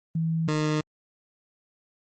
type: tone pair in turn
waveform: sine / 20% pulse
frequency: 162.7 / 153.05 Hz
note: E3 / D#3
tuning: -22 / -28 cents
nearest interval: minor second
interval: 106 cents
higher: first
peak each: -23 / -18 dBFS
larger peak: second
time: 0.15-0.48 / 0.48-0.81 s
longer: neither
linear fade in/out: 5 ms
effects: Opus 24 kbps